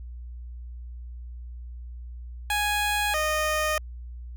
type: tone pair in turn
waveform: 15% pulse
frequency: 830.6 / 615.8 Hz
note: G#5 / D#5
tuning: 0 / -18 cents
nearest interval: perfect fourth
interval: 518 cents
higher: first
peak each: -17 dBFS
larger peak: neither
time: 2.5-3.14 / 3.14-3.78 s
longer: neither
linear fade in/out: 2 ms
effects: added 60 Hz sine -36 dBFS peak until 4.36 s